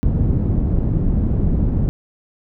pink low-pass noise, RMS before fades -17 dBFS, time 0.03-1.89 s, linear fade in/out 0 ms, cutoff 210 Hz, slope 12 dB/octave, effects none

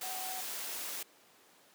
sine tone in noise, 749 Hz, F#5, 21 cents sharp, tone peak -42 dBFS, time 0.03-0.41 s, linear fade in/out 5 ms, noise white, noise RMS -40 dBFS, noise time 0.01-1.03 s, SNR -5 dB, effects pink hiss -62 dBFS RMS until 1.74 s + high-pass 300 Hz 12 dB/octave

